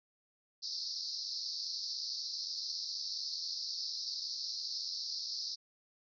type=band-pass noise; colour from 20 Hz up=pink; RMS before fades=-40 dBFS; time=0.62-5.56 s; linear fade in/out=20 ms; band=4200 to 5500 Hz; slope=96 dB/octave; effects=none